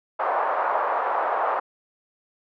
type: band-pass noise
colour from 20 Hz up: white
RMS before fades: -24 dBFS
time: 0.19-1.6 s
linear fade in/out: 10 ms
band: 580 to 1100 Hz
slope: 24 dB/octave
effects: none